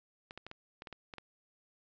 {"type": "clicks", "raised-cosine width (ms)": 0.3, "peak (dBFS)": -29, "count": 9, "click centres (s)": [0.309, 0.376, 0.466, 0.514, 0.821, 0.872, 0.927, 1.138, 1.183], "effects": ["resampled to 16000 Hz"]}